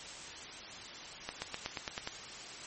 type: accelerating click train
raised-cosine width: 0.2 ms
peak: -18 dBFS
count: 8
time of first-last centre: 1.29-2.074 s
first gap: 130 ms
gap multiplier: 0.95
effects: white hiss -46 dBFS RMS until 2.66 s + MP3 32 kbps